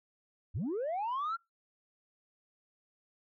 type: linear sweep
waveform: sine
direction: up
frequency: 65.9 to 1396.9 Hz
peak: -30 dBFS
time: 0.54-1.37 s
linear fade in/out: 20 ms
effects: noise-tail reverb RT60 0.2 s tail -26 dB re dry + tanh soft clip ceiling -30 dBFS